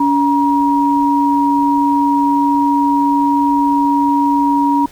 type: tone pair together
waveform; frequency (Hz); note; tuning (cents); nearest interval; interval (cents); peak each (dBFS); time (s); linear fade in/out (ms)
sine; 283.5 / 950.8; C#4 / A#5; +39 / +34; octave + major sixth; 2095; -13; 0-4.86; 5
effects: pink hiss -42 dBFS RMS until 4.91 s + Opus 48 kbps